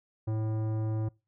sine tone with tanh clipping, 109.5 Hz, A2, 8 cents flat, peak -30 dBFS, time 0.27-1.09 s, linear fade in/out 10 ms, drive 15 dB, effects noise-tail reverb RT60 0.3 s tail -25 dB re dry

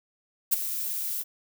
violet noise with ADSR envelope, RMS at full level -20 dBFS, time 0.51-1.24 s, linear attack 18 ms, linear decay 21 ms, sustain -11 dB, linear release 32 ms, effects none

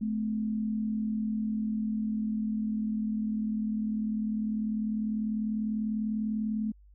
sine tone pair together, 215.4 / 255.5 Hz, A3 / C4, -37 / -41 cents, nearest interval minor third, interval 296 cents, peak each -28 / -38 dBFS, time 0.01-6.72 s, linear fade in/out 10 ms, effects added 50 Hz sine -53 dBFS peak until 6.94 s

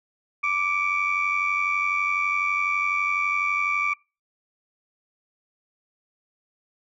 sine tone cluster, 1171 / 2279 / 2371 Hz, D6 / C#7 / D7, -5 / +47 / +16 cents, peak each -25 dBFS, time 0.43-3.94 s, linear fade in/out 10 ms, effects noise-tail reverb RT60 0.3 s tail -26 dB re dry + tanh soft clip ceiling -14 dBFS

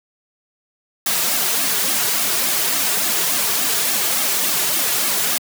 white noise with flanger, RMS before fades -19 dBFS, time 1.06-5.38 s, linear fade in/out 2 ms, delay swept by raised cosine 2 to 3.9 ms, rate 3.5 Hz, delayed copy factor -0.8, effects high-pass 200 Hz 12 dB/octave

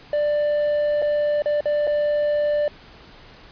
triangle tone with dropouts, 591 Hz, D5, 11 cents sharp, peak -16 dBFS, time 0.13-2.68 s, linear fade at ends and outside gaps 2 ms, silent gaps 1.019-1.023 / 1.421-1.458 / 1.607-1.656 / 1.87-1.874 s, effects pink hiss -46 dBFS RMS until 3.51 s + resampled to 11025 Hz

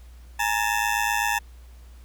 20% pulse ring-modulated tone, 880 Hz, A5, in tune, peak -14 dBFS, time 0.39-1.39 s, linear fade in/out 10 ms, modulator 53.9 Hz, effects added 60 Hz sine -43 dBFS peak until 2.04 s + pink hiss -58 dBFS RMS until 2.04 s

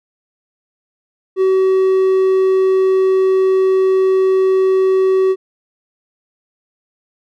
triangle tone, 379.1 Hz, F#4, 42 cents sharp, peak -8 dBFS, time 1.36-5.36 s, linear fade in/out 50 ms, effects none

